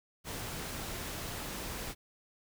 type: noise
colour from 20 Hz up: pink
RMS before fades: -40 dBFS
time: 0.24-1.95 s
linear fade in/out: 50 ms
effects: none